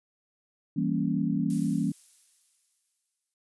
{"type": "chord", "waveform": "sine", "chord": "E diminished seventh", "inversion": "none", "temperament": "equal", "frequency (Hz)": [164.81, 196, 233.1, 277.2], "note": ["E3", "G3", "Bb3", "Db4"], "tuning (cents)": [0, 0, 0, 0], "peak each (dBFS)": -30, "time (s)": [0.76, 1.92], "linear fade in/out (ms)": 10}
{"type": "noise with exponential decay", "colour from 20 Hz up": "violet", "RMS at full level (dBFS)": -39, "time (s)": [1.5, 3.34], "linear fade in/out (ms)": 1, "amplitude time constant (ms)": 400}
{"effects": ["resampled to 24000 Hz"]}